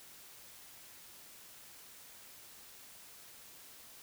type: silence
effects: white hiss -55 dBFS RMS until 4.02 s